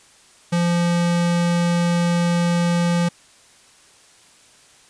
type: tone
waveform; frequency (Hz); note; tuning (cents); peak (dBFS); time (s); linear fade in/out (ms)
square; 172.7; F3; -19; -17; 0.52-3.09; 10
effects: white hiss -51 dBFS RMS until 4.89 s + resampled to 22050 Hz